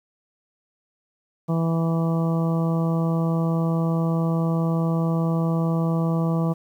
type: harmonic tone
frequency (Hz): 164.7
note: E3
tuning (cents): -1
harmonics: 1 / 2 / 3 / 4 / 5 / 6 / 7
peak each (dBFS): -20 / -30 / -31 / -33 / -38 / -38 / -36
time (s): 1.48-6.54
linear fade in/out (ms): 20
effects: 9-bit